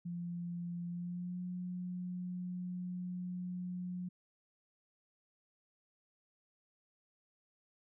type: tone with pitch glide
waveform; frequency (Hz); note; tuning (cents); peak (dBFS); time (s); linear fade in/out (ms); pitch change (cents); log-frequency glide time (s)
sine; 173.3 to 180.03; F3 to F#3; -13 to -47; -38; 0.05-4.09; 10; +66; 0.88-1.4
effects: none